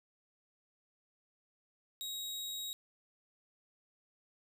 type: tone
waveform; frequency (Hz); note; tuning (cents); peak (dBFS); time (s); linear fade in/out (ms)
sawtooth; 3801; A#7; +33; -36; 2.01-2.73; 0
effects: none